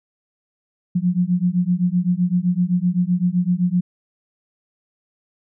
sine beating tone pair, 174.61 / 182.41 Hz, F3 / F#3, 0 / -24 cents, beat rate 7.8 Hz, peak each -19 dBFS, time 0.95-3.81 s, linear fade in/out 10 ms, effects none

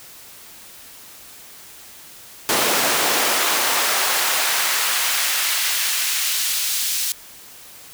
pink noise with high-pass filter sweep, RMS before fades -20 dBFS, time 2.49-7.12 s, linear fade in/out 0 ms, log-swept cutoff 350 to 4300 Hz, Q 0.72, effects white hiss -42 dBFS RMS until 7.93 s

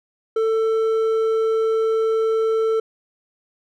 sine tone with hard clipping, 444.9 Hz, A4, 19 cents sharp, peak -18 dBFS, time 0.36-2.8 s, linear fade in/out 5 ms, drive 5 dB, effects none

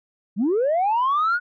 sine linear sweep, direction up, 174.61 to 1479 Hz, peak -16 dBFS, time 0.36-1.4 s, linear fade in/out 50 ms, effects tanh soft clip ceiling -15 dBFS

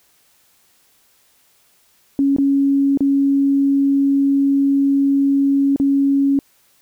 sine tone with dropouts, 277.2 Hz, C#4, in tune, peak -12 dBFS, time 2.19-6.39 s, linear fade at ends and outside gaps 1 ms, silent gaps 2.364-2.384 / 2.974-3.006 / 5.761-5.799 s, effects white hiss -57 dBFS RMS until 6.81 s

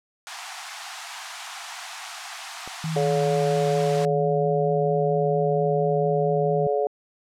pink high-pass noise, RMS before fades -36 dBFS, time 0.27-4.05 s, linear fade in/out 0 ms, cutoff 690 Hz, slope 96 dB/octave
click, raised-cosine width 1 ms, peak -23 dBFS, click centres 2.676 s
sine tone with vibrato, 157.7 Hz, D#3, 24 cents sharp, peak -25 dBFS, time 2.84-6.67 s, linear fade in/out 2 ms, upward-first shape sine, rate 4.4 Hz, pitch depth 26 cents each way
harmonic tone, 142.5 Hz, C#3, 48 cents sharp, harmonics 3 / 4 / 5, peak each -23 / -25 / -27 dBFS, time 2.96-6.87 s, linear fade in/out 2 ms
effects low-pass 8000 Hz 12 dB/octave

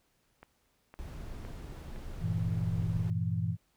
click train, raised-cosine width 0.5 ms, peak -34 dBFS, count 4, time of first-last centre 0.43-1.961 s, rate 1.96 Hz
brown noise, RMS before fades -42 dBFS, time 0.99-3.1 s, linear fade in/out 0 ms
sine chord, E diminished, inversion first, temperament equal, 98 / 116.54 / 164.81 Hz, G2 / Bb2 / E3, 0 / 0 / 0 cents, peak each -33 dBFS, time 2.2-3.57 s, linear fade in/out 50 ms
effects pink hiss -73 dBFS RMS until 3.76 s

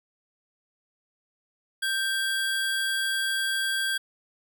square tone pair together, 1572 / 3320 Hz, G6 / G#7, +4 / -1 cents, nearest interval octave + minor second, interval 1295 cents, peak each -27 / -31 dBFS, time 1.82-3.98 s, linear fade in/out 10 ms, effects none

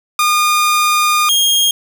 sawtooth tone pair in turn, 1217 / 3243 Hz, D#6 / G#7, -39 / -42 cents, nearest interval octave + perfect fourth, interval 1697 cents, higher second, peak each -7 dBFS, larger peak neither, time 0.19-1.29 / 1.29-1.71 s, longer first, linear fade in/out 2 ms, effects none

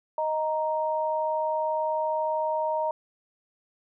sine tone pair together, 623.7 / 933 Hz, D#5 / A#5, +4 / +1 cents, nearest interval perfect fifth, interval 697 cents, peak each -27 dBFS, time 0.18-2.91 s, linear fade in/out 2 ms, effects none

